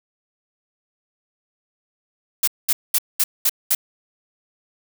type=noise bursts; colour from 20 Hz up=blue; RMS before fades=-17 dBFS; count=6; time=2.43-3.75 s; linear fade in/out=5 ms; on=45 ms; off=210 ms; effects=none